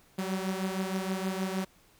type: beating tone pair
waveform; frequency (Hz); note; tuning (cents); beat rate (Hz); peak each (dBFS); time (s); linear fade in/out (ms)
sawtooth; 187.5 / 193.9; F#3 / G3; +23 / -19; 6.4; -28 / -31; 0.18-1.65; 10
effects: pink hiss -62 dBFS RMS until 1.99 s